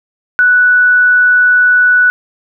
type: tone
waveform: sine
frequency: 1480 Hz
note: F#6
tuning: in tune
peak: -5 dBFS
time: 0.39-2.1 s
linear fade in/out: 0 ms
effects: none